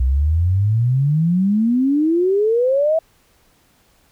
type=exponential sweep; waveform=sine; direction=up; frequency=61.4 to 659 Hz; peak=-13 dBFS; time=0-2.99 s; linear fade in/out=5 ms; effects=pink hiss -57 dBFS RMS until 4.11 s